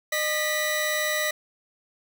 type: tone pair together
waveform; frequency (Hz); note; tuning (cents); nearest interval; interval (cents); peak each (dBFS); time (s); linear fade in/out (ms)
sawtooth; 609 / 1960.4; D#5 / B6; -37 / -13; octave + minor sixth; 2024; -24 / -22; 0.12-1.31; 5
effects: none